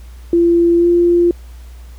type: tone with pitch glide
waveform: sine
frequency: 341.3 to 346.5 Hz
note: F4 to F4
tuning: -40 to -14 cents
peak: -8 dBFS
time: 0.33-1.31 s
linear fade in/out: 2 ms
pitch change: +26 cents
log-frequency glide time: 0.77-0.87 s
effects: added 60 Hz sine -32 dBFS peak until 1.98 s + pink hiss -48 dBFS RMS until 1.98 s